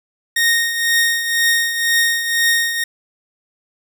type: tone with tremolo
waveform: sawtooth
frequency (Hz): 1856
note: A#6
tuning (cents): -8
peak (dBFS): -8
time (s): 0.36-2.84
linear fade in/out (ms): 5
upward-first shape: triangle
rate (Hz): 2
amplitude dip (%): 65
effects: none